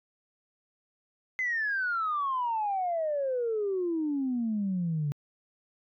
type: exponential sweep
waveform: sine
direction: down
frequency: 2066 to 141.2 Hz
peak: -26 dBFS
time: 1.39-5.12 s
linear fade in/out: 0 ms
effects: tanh soft clip ceiling -22 dBFS